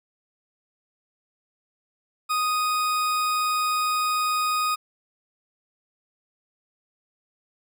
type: tone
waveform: 40% pulse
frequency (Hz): 1244.5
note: D#6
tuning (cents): 0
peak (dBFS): -21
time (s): 2.29-4.76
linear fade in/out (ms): 20
effects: none